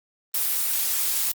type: noise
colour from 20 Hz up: blue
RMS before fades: -24 dBFS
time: 0.34-1.32 s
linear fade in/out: 5 ms
effects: Opus 32 kbps